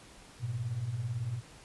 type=beating tone pair; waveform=sine; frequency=103.1 / 121.1 Hz; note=G#2 / B2; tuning=-12 / -34 cents; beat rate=18 Hz; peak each=-39 / -33 dBFS; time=0.39-1.42 s; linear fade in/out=50 ms; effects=pink hiss -54 dBFS RMS until 1.64 s + resampled to 24000 Hz